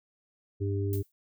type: harmonic tone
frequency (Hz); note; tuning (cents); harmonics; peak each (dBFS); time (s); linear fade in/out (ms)
99.5; G2; +26; 1 / 3 / 4; -28 / -37 / -34; 0.6-1.03; 20
type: noise with exponential decay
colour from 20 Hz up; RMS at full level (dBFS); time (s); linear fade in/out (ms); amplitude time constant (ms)
violet; -38; 0.93-1.12; 1; 40
effects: none